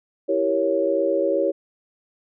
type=chord; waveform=sine; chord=E diminished seventh; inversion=none; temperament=equal; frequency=329.6 / 392 / 466.2 / 554.4 Hz; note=E4 / G4 / Bb4 / Db5; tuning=0 / 0 / 0 / 0 cents; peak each=-25 / -24 / -27 / -21 dBFS; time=0.28-1.52 s; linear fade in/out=20 ms; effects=none